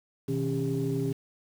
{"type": "tone cluster", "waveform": "sine", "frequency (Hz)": [127.4, 159.7, 273.8, 401.1], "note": ["C3", "D#3", "C#4", "G4"], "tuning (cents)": [-46, 45, -21, 40], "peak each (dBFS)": -31, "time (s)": [0.28, 1.13], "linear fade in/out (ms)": 10, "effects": ["tanh soft clip ceiling -19 dBFS", "8-bit"]}